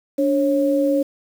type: tone pair together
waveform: sine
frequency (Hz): 289.8 / 547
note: D4 / C#5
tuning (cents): -23 / -23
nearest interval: major seventh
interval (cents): 1100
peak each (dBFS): -18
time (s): 0.18-1.03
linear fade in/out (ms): 10
effects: 7-bit